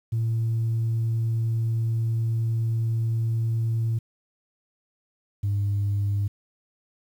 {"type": "tone pair in turn", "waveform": "sine", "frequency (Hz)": [113.7, 101.16], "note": ["A#2", "G#2"], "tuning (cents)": [-43, -45], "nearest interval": "major second", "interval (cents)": 202, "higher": "first", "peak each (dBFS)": -20, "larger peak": "neither", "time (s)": [[0.12, 3.99], [5.43, 6.28]], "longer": "first", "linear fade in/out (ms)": 10, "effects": ["tanh soft clip ceiling -19 dBFS", "9-bit"]}